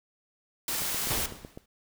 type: noise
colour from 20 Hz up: white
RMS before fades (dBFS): -31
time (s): 0.68-1.26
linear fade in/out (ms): 2
type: click train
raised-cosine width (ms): 2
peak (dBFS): -27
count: 7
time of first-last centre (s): 0.82-1.575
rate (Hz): 7.95
type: noise with exponential decay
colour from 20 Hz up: pink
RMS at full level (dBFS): -28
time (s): 1.1-1.66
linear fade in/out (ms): 5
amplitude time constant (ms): 120
effects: none